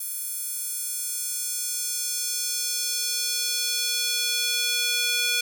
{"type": "tone with high-pass filter sweep", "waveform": "square", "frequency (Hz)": 483.9, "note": "B4", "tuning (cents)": -35, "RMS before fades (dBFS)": -27, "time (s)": [0, 5.41], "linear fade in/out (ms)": 5, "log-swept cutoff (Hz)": [11000, 2700], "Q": 1.3, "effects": []}